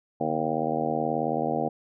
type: harmonic tone with a mistuned harmonic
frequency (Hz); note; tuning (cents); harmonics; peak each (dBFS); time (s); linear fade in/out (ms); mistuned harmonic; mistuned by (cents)
78.6; D#2; +18; 2 / 3 / 4 / 5 / 6 / 7 / 8 / 9 / 10; -36 / -32 / -33 / -37 / -32 / -32 / -37 / -31 / -32; 0.2-1.69; 10; 2; -120
effects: none